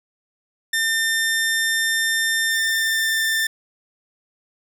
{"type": "tone with pitch glide", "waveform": "sawtooth", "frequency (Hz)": [1800, 1786.5], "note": ["A6", "A6"], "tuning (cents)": [39, 26], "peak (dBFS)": -15, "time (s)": [0.73, 3.47], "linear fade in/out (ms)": 5, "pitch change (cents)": -13, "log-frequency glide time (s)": [2.47, 3.22], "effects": []}